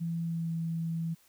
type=tone with pitch glide; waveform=sine; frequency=167.1 to 164.89 Hz; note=E3 to E3; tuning=+24 to +1 cents; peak=-30 dBFS; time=0-1.15 s; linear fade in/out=20 ms; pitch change=-23 cents; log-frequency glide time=0.22-0.53 s; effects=white hiss -64 dBFS RMS until 1.28 s